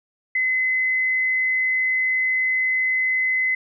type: tone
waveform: sine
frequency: 2037 Hz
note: C7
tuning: 47 cents flat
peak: -18 dBFS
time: 0.35-3.55 s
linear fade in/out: 5 ms
effects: none